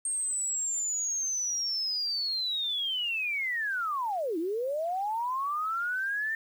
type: linear two-way sweep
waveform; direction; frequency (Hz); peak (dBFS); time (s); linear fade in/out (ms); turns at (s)
sine; down then up; 8590 to 309.4 to 1806; -28; 0.05-6.35; 2; 4.38
effects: 9-bit